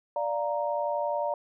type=chord; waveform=sine; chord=Bb major; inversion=first; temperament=equal; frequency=587.3 / 698.5 / 932.3 Hz; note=D5 / F5 / Bb5; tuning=0 / 0 / 0 cents; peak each=-29 / -33 / -31 dBFS; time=0.16-1.34 s; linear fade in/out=2 ms; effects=none